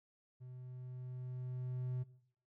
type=tone with level ramp; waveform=triangle; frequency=126.4 Hz; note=B2; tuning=41 cents sharp; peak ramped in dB=-47 to -34 dBFS; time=0.4-2.04 s; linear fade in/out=20 ms; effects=noise-tail reverb RT60 0.6 s tail -17 dB re dry